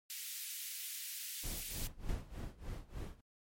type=high-pass noise; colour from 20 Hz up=white; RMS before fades=-44 dBFS; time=0.1-1.87 s; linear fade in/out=0 ms; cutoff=2000 Hz; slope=24 dB/octave
type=noise with tremolo; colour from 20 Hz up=brown; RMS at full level=-41 dBFS; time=1.43-3.21 s; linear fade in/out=10 ms; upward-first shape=sine; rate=3.3 Hz; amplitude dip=90%
type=noise with exponential decay; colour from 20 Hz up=brown; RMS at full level=-36 dBFS; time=2.09-2.44 s; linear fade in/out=1 ms; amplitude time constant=74 ms
effects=MP3 64 kbps